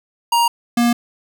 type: tone pair in turn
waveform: square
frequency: 940 / 237.7 Hz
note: A#5 / A#3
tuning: +14 / +34 cents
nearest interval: 2 octaves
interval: 2380 cents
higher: first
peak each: -13 dBFS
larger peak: neither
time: 0.32-0.48 / 0.77-0.93 s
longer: neither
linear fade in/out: 5 ms
effects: none